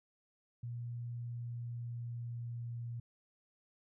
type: tone with pitch glide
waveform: sine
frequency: 119.4 to 118.23 Hz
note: A#2 to A#2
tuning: +42 to +25 cents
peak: -39 dBFS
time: 0.63-3 s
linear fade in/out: 5 ms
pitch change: -17 cents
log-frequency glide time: 1.11-2.83 s
effects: none